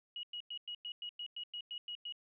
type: tone bursts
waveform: sine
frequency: 2903 Hz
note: F#7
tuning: 34 cents flat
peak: -40 dBFS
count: 12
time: 0.16-2.124 s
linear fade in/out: 2 ms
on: 72 ms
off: 100 ms
effects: none